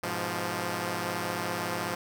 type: chord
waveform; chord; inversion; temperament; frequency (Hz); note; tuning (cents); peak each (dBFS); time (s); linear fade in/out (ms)
5% pulse; F diminished; first; equal; 103.83 / 123.47 / 174.61; Ab2 / Cb3 / F3; 0 / 0 / 0; -24 / -27 / -21; 0.03-1.95; 5
effects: none